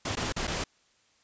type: noise with dropouts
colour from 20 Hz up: pink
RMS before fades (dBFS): -31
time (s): 0.05-0.64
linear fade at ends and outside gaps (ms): 5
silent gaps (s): 0.155-0.169 / 0.324-0.363 / 0.471-0.476
effects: white hiss -66 dBFS RMS until 1.23 s + resampled to 16000 Hz